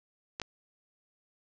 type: clicks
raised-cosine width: 0.2 ms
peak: -18 dBFS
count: 2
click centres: 0.399 / 0.417 s
effects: resampled to 16000 Hz + 9-bit